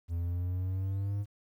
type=exponential sweep; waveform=triangle; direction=up; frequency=83.9 to 102.7 Hz; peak=-28 dBFS; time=0.08-1.26 s; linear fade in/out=50 ms; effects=11-bit